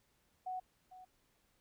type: tone with echo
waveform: sine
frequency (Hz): 741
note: F#5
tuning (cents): +2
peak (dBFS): -38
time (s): 0.46-0.6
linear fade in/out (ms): 10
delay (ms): 450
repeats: 1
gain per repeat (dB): -14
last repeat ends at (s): 1.05
effects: pink hiss -75 dBFS RMS until 1.6 s